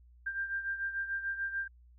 sine beating tone pair, 1586 / 1592.8 Hz, G6 / G6, +20 / +27 cents, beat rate 6.8 Hz, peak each -34 / -40 dBFS, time 0.26-1.68 s, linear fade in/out 10 ms, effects added 60 Hz sine -56 dBFS peak until 1.98 s

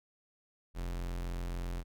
45% pulse tone, 43.65 Hz, F1, in tune, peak -35 dBFS, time 0.74-1.84 s, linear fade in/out 50 ms, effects none

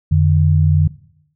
sine tone pair together, 88.7 / 150.68 Hz, F2 / D3, +27 / +45 cents, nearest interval major sixth, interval 918 cents, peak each -12 / -13 dBFS, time 0.11-0.88 s, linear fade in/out 10 ms, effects noise-tail reverb RT60 0.7 s tail -17 dB re dry

